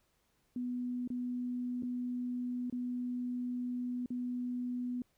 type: tone with dropouts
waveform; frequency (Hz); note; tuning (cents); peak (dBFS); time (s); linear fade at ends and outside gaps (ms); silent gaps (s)
sine; 246.9; B3; 0; -34; 0.56-5.02; 2; 1.076-1.102 / 1.824-1.832 / 2.699-2.725 / 4.06-4.104
effects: pink hiss -75 dBFS RMS until 5.17 s